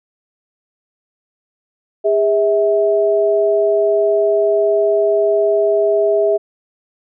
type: tone pair together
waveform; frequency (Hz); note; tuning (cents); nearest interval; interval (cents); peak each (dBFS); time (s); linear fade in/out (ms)
sine; 407.3 / 648.8; G#4 / E5; -34 / -28; minor sixth; 806; -14; 2.04-6.38; 20
effects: none